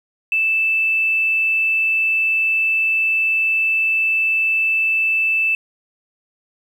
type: tone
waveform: triangle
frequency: 2639 Hz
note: E7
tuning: 1 cent sharp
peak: -11 dBFS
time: 0.32-5.55 s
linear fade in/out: 2 ms
effects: tanh soft clip ceiling -13 dBFS